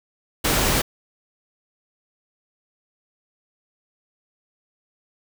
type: noise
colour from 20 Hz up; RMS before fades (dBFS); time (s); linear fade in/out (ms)
pink; -20; 0.44-0.82; 10
effects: none